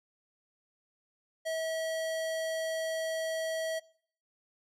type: tone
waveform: square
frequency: 645 Hz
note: E5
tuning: 38 cents flat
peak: -32 dBFS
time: 1.45-3.8 s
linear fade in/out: 20 ms
effects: noise-tail reverb RT60 0.6 s tail -23 dB re dry + low-pass 12000 Hz 12 dB/octave